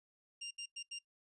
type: tone bursts at uneven times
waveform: 25% pulse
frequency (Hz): 2794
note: F7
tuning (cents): 0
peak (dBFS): -38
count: 4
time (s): 0.41-0.51 / 0.58-0.66 / 0.76-0.83 / 0.91-0.99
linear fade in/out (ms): 10
effects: noise-tail reverb RT60 0.1 s tail -21 dB re dry + resampled to 24000 Hz